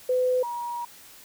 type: tone pair in turn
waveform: sine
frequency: 505 / 953.3 Hz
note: B4 / A#5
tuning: +39 / +39 cents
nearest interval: major seventh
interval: 1100 cents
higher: second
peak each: -20 / -29 dBFS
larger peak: first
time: 0.09-0.43 / 0.43-0.85 s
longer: second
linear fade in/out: 5 ms
effects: white hiss -49 dBFS RMS until 1.24 s